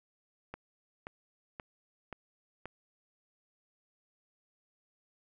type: click train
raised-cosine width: 0.5 ms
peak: -26 dBFS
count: 5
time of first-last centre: 0.54-2.656 s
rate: 1.89 Hz
effects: none